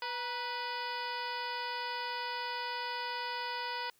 harmonic tone with a mistuned harmonic, 493.9 Hz, B4, in tune, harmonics 1 / 2 / 3 / 4 / 5 / 6 / 7 / 8 / 9 / 10, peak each -46 / -38 / -43 / -45 / -47 / -47 / -49 / -54 / -47 / -47 dBFS, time 0.02-3.9 s, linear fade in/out 2 ms, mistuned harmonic 2, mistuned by -57 cents, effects white hiss -69 dBFS RMS until 3.99 s

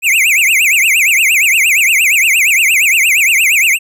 square tone with vibrato, 2402 Hz, D7, 38 cents sharp, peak -8 dBFS, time 0.02-3.79 s, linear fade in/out 50 ms, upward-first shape triangle, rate 8.6 Hz, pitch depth 300 cents each way, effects none

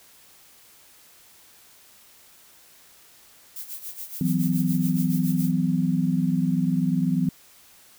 violet noise with tremolo, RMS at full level -34 dBFS, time 3.56-5.51 s, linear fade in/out 2 ms, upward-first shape sine, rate 7.1 Hz, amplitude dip 75%
sine chord, E suspended second, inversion none, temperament equal with one note detuned, 164.81 / 185 / 253.3 Hz, E3 / F#3 / B3, 0 / 0 / +44 cents, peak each -24 / -24 / -25 dBFS, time 4.21-7.29 s, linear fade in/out 2 ms
effects white hiss -53 dBFS RMS until 7.98 s

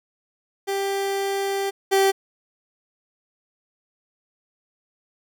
30% pulse tone pair in turn, 393.9 / 389.2 Hz, G4 / G4, +8 / -12 cents, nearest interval unison, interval 20 cents, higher first, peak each -20 / -13 dBFS, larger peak second, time 0.67-1.71 / 1.91-2.12 s, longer first, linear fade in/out 20 ms, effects none

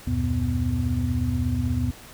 sine tone cluster, 74.9 / 91.3 / 120 / 248.4 Hz, D2 / F#2 / B2 / B3, +35 / -23 / -49 / +10 cents, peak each -27 dBFS, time 0.07-1.91 s, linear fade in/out 5 ms, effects pink hiss -45 dBFS RMS until 2.13 s

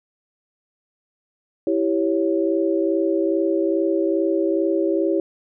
sine chord, C# diminished, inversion first, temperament equal, 329.6 / 392 / 554.4 Hz, E4 / G4 / C#5, 0 / 0 / 0 cents, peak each -20 / -22 / -24 dBFS, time 1.67-5.2 s, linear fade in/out 2 ms, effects none

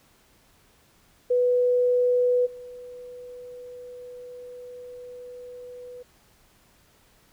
sine tone with level steps, 493.9 Hz, B4, in tune, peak -18 / -38 dBFS, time 1.3-6.03 s, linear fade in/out 10 ms, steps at 2.45 s, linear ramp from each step 20 ms, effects pink hiss -60 dBFS RMS until 7.32 s

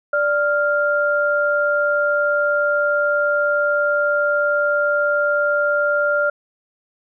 sine tone pair together, 586.3 / 1396.9 Hz, D5 / F6, -3 / 0 cents, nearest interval octave + minor third, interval 1503 cents, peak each -18 dBFS, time 0.13-6.3 s, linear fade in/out 5 ms, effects none

